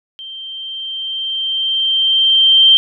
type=tone with level ramp; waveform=sine; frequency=3141 Hz; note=G7; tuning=3 cents sharp; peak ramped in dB=-28 to -4 dBFS; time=0.19-2.77 s; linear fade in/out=0 ms; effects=none